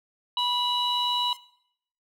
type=harmonic tone; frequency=979 Hz; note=B5; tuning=15 cents flat; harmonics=1 / 3 / 4; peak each=-28 / -28 / -28 dBFS; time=0.37-1.33 s; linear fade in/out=2 ms
type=tone with pitch glide; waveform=5% pulse; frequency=1028 to 1046 Hz; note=C6 to C6; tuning=-31 to -1 cents; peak=-35 dBFS; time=0.38-1.37 s; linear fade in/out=5 ms; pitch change=+30 cents; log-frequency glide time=0.68-1.17 s
effects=noise-tail reverb RT60 0.7 s tail -18 dB re dry